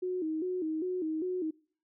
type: tone with vibrato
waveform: sine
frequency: 339.5 Hz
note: F4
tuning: 49 cents flat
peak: -30 dBFS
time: 0.02-1.51 s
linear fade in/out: 10 ms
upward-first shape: square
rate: 2.5 Hz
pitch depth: 130 cents each way
effects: noise-tail reverb RT60 0.5 s tail -25 dB re dry